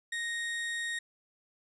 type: tone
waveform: 35% pulse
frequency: 1864.7 Hz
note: A#6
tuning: in tune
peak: -31 dBFS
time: 0.12-0.99 s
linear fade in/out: 5 ms
effects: resampled to 24000 Hz